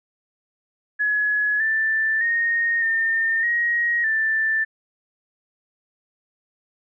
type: tone with pitch steps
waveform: sine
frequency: 1691 / 1769 / 1855 / 1813 / 1888 / 1770 Hz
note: G#6 / A6 / A#6 / A#6 / A#6 / A6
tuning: +31 / +9 / -9 / -49 / +22 / +10 cents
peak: -18 dBFS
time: 0.99-4.65 s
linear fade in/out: 20 ms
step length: 610 ms
effects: none